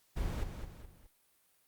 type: noise with echo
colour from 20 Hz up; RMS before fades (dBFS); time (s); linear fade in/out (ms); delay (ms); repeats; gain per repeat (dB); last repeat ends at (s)
brown; -35; 0.16-0.44; 10; 210; 3; -7; 1.07
effects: white hiss -71 dBFS RMS until 1.67 s + Opus 48 kbps